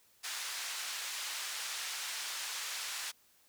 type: band-pass noise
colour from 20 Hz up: white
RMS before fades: -40 dBFS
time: 0.23-3.12 s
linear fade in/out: 20 ms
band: 1100 to 6700 Hz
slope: 12 dB/octave
effects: white hiss -67 dBFS RMS until 3.48 s